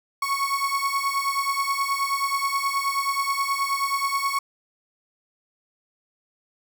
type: beating tone pair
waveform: 35% pulse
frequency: 1102 / 1111.4 Hz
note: C#6 / C#6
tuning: -11 / +4 cents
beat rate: 9.4 Hz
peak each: -24 dBFS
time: 0.22-4.39 s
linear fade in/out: 5 ms
effects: none